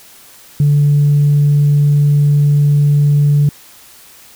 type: tone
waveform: sine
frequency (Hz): 145.3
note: D3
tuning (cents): -18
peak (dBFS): -6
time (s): 0.6-3.49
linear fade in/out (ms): 2
effects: tanh soft clip ceiling -4 dBFS + white hiss -41 dBFS RMS until 4.35 s